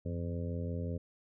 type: harmonic tone with a mistuned harmonic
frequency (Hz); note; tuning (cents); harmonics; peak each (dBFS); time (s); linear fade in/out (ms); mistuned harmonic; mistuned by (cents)
85.4; F2; -38; 1 / 2 / 3 / 4 / 5 / 6 / 7; -36 / -40 / -43 / -53 / -46 / -45 / -51; 0.05-0.98; 10; 1; +110
effects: none